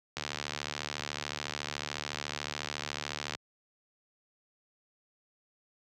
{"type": "click train", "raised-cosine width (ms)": 0.2, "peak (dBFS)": -16, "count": 236, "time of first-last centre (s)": [0.17, 3.35], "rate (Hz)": 73.9, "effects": ["high-pass 80 Hz 12 dB/octave"]}